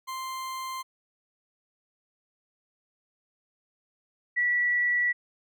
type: tone pair in turn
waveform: 40% pulse / sine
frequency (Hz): 1046.5 / 1948.3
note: C6 / B6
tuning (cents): 0 / -24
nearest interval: major seventh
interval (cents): 1076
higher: second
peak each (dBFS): -32 / -22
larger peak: second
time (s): 0.07-0.83 / 4.36-5.13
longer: second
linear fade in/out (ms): 20
effects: none